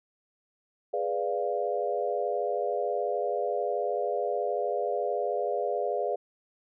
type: chord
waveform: sine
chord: G# diminished seventh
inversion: none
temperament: equal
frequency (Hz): 415.3 / 493.9 / 587.3 / 698.5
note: G#4 / B4 / D5 / F5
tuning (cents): 0 / 0 / 0 / 0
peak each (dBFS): -32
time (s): 0.93-6.16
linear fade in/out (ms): 10
effects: none